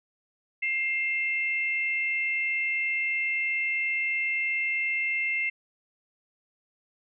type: tone pair together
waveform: sine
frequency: 2115 / 2672 Hz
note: C7 / E7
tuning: +18 / +23 cents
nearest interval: major third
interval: 405 cents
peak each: -26 / -31 dBFS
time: 0.62-5.5 s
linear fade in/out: 10 ms
effects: none